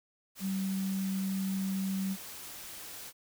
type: tone in noise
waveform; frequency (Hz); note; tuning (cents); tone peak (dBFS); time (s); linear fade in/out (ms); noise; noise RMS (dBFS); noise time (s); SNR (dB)
sine; 192.2; G3; -34; -30; 0.4-2.17; 50; white; -45; 0.35-3.13; +12
effects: none